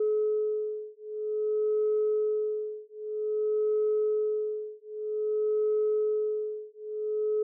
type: beating tone pair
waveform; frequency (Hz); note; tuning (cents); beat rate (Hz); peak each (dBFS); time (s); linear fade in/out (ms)
sine; 426.6 / 427.12; G#4 / G#4; +46 / +49; 0.52; -28; 0-7.43; 5
effects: tanh soft clip ceiling -19 dBFS